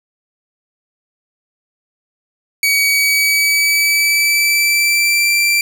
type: tone with pitch glide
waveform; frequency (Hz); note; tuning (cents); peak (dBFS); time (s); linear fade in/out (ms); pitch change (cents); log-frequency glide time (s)
sawtooth; 2263 to 2350; C#7 to D7; +35 to +1; -8; 2.63-5.61; 2; +66; 2.84-5.3
effects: none